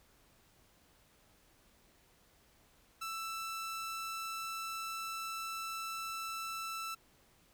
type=tone; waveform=sawtooth; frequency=1326 Hz; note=E6; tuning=10 cents sharp; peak=-35 dBFS; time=3.01-6.95 s; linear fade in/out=10 ms; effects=pink hiss -67 dBFS RMS until 7.53 s